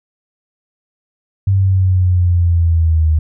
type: linear sweep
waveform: sine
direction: down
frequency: 98 to 77.3 Hz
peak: -9 dBFS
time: 1.47-3.19 s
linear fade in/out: 5 ms
effects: none

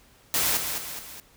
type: noise with echo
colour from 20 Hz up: white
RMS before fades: -24 dBFS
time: 0.34-0.57 s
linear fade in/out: 0 ms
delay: 210 ms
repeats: 3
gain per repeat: -6 dB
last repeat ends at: 1.2 s
effects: pink hiss -57 dBFS RMS until 1.36 s

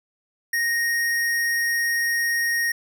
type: tone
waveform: square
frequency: 1864.7 Hz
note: A#6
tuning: in tune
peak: -21 dBFS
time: 0.53-2.72 s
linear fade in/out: 5 ms
effects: none

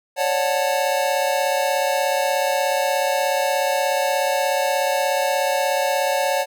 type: chord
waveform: square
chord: D major seventh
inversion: third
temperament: just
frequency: 550.6 / 587.3 / 734.2 / 881 Hz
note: C#5 / D5 / F#5 / A5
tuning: -12 / 0 / -14 / +2 cents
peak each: -23 / -26 / -25 / -26 dBFS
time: 0.16-6.46 s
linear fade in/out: 50 ms
effects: none

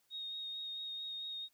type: tone with vibrato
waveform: sine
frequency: 3729 Hz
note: A#7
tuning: in tune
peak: -40 dBFS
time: 0.1-1.49 s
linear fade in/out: 50 ms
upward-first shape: sine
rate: 4.5 Hz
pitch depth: 14 cents each way
effects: white hiss -75 dBFS RMS until 1.53 s

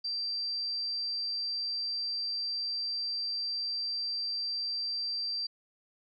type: tone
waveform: sine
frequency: 4699 Hz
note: D8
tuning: in tune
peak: -31 dBFS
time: 0.04-5.47 s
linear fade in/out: 10 ms
effects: none

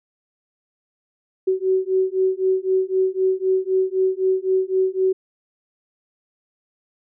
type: beating tone pair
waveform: sine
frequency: 375.1 / 379 Hz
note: F#4 / F#4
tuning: +24 / +42 cents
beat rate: 3.9 Hz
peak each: -20 dBFS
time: 1.47-5.13 s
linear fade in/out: 10 ms
effects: none

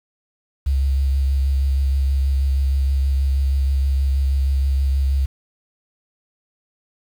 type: tone with vibrato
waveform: sine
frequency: 68 Hz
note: C#2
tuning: 33 cents flat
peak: -15 dBFS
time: 0.66-5.26 s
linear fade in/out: 10 ms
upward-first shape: sine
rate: 6.3 Hz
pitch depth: 23 cents each way
effects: 7-bit

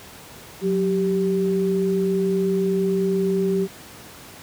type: tone pair together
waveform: sine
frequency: 183.7 / 389.2 Hz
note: F#3 / G4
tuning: -12 / -12 cents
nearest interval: octave + minor second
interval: 1300 cents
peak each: -22 / -20 dBFS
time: 0.61-3.68 s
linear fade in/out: 50 ms
effects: pink hiss -42 dBFS RMS until 4.42 s + high-pass 80 Hz 12 dB/octave

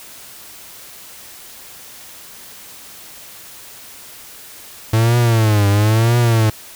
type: tone with vibrato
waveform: 45% pulse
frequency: 110 Hz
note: A2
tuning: in tune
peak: -11 dBFS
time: 4.93-6.5 s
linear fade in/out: 5 ms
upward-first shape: triangle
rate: 1 Hz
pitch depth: 170 cents each way
effects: white hiss -38 dBFS RMS until 6.75 s

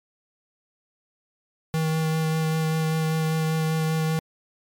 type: tone with vibrato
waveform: square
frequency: 159 Hz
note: D#3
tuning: 38 cents sharp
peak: -22 dBFS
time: 1.74-4.19 s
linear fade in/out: 0 ms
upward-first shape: sine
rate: 5.1 Hz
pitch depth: 11 cents each way
effects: MP3 96 kbps

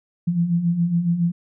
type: beating tone pair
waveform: sine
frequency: 166 / 173.2 Hz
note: E3 / F3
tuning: +12 / -14 cents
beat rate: 7.2 Hz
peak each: -25 / -18 dBFS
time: 0.27-1.32 s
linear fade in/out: 10 ms
effects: none

